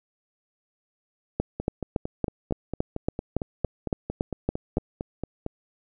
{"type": "two click trains", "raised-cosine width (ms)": 2, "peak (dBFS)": [-16, -10], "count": [18, 13], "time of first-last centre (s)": [[1.6, 5.464], [1.4, 4.771]], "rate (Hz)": [4.4, 3.56], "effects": []}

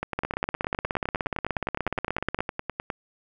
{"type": "two click trains", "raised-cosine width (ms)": 0.5, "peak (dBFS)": [-11, -13], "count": [38, 29], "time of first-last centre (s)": [[0.19, 2.406], [0.03, 2.902]], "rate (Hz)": [16.7, 9.75], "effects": []}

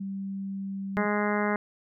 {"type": "tone", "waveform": "sine", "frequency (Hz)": 195.2, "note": "G3", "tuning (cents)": -7, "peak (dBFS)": -31, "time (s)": [0, 1.06], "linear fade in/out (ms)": 10}
{"type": "harmonic tone", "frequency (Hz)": 207.7, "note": "G#3", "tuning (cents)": 0, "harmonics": [1, 2, 3, 4, 5, 6, 7, 8, 9, 10], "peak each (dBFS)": [-28, -31, -33, -34, -35, -36, -36, -37, -38, -38], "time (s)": [0.97, 1.56], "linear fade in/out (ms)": 0}
{"effects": []}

